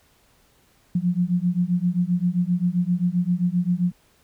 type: beating tone pair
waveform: sine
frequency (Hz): 173.6 / 181.2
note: F3 / F#3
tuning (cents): -10 / -36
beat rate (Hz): 7.6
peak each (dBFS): -22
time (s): 0.95-3.92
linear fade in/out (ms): 5
effects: pink hiss -60 dBFS RMS until 4.23 s

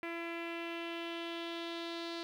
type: tone with low-pass filter sweep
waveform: sawtooth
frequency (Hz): 336.9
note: E4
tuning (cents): +38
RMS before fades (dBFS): -41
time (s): 0.03-2.23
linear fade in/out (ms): 0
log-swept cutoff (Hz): 2300 to 4200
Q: 3.7
effects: 11-bit

